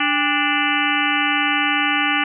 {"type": "harmonic tone with a mistuned harmonic", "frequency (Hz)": 293.7, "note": "D4", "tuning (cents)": 0, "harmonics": [1, 3, 4, 5, 6, 7, 8, 9, 10], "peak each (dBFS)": [-25, -25, -25, -25, -25, -25, -25, -25, -25], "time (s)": [0, 2.24], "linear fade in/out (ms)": 5, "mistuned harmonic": 3, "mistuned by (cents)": -150, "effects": []}